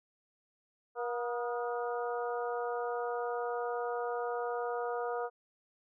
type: harmonic tone with a mistuned harmonic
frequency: 239.4 Hz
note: A#3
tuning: 46 cents sharp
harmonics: 2 / 3 / 4 / 5 / 6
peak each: -35 / -38 / -43 / -42 / -46 dBFS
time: 0.95-5.3 s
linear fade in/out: 50 ms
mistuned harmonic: 5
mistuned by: +58 cents
effects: none